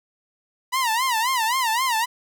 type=tone with vibrato; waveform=sawtooth; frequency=966 Hz; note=B5; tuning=39 cents flat; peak=-16 dBFS; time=0.72-2.06 s; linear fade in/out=20 ms; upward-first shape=sine; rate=3.8 Hz; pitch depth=170 cents each way; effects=none